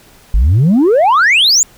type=exponential sweep; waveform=sine; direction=up; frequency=46.02 to 7380 Hz; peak=-4 dBFS; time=0.34-1.63 s; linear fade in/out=0 ms; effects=tanh soft clip ceiling -5 dBFS + pink hiss -44 dBFS RMS until 1.77 s

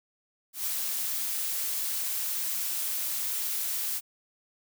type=noise with ADSR envelope; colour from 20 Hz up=blue; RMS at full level=-29 dBFS; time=0.53-4.01 s; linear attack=140 ms; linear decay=5 ms; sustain=-2 dB; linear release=43 ms; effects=none

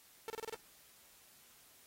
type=tone bursts; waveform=sawtooth; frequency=447.3 Hz; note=A4; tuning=28 cents sharp; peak=-36 dBFS; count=6; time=0.28-0.545 s; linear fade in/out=0 ms; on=20 ms; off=29 ms; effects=white hiss -63 dBFS RMS until 1.86 s + AAC 48 kbps

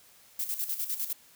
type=noise with tremolo; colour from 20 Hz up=violet; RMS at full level=-31 dBFS; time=0.39-1.13 s; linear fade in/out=5 ms; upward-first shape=square; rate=9.9 Hz; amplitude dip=65%; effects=white hiss -58 dBFS RMS until 1.35 s

